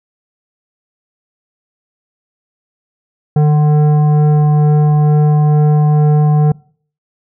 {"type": "tone with frequency modulation", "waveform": "sine", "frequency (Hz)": 150.3, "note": "D3", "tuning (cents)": 40, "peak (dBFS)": -4, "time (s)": [3.36, 6.52], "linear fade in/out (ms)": 5, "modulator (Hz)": 599, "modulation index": 0.35, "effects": ["noise-tail reverb RT60 0.5 s tail -26 dB re dry", "tanh soft clip ceiling -6 dBFS"]}